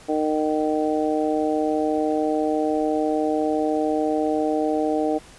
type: harmonic tone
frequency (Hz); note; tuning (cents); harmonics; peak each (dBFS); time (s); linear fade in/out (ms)
153.9; D#3; -19; 2 / 3 / 4 / 5; -23 / -25 / -26 / -27; 0.08-5.19; 20
effects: pink hiss -47 dBFS RMS until 5.38 s + resampled to 24000 Hz